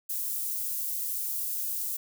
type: high-pass noise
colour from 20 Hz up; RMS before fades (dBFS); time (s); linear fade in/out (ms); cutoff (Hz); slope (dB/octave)
white; -32; 0.09-1.97; 10; 11000; 12
effects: none